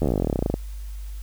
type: slowing click train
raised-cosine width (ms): 2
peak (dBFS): -9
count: 23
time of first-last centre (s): 0.02-0.541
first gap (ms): 12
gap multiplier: 1.06
effects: added 50 Hz sine -31 dBFS peak until 1.22 s + white hiss -52 dBFS RMS until 1.22 s